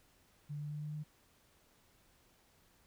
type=tone with pitch steps; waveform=sine; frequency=146.83 / 148.02 / 149.22 / 150.44 / 151.66 Hz; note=D3 / D3 / D3 / D3 / D#3; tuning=0 / +14 / +28 / +42 / -44 cents; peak=-39 dBFS; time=0.49-1.04 s; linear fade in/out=20 ms; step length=110 ms; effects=pink hiss -69 dBFS RMS until 2.86 s